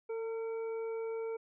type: harmonic tone with a mistuned harmonic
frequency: 455.3 Hz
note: A#4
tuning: 41 cents flat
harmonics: 1 / 2 / 3 / 5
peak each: -35 / -50 / -54 / -55 dBFS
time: 0.09-1.37 s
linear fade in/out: 10 ms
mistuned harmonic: 1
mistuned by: -18 cents
effects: none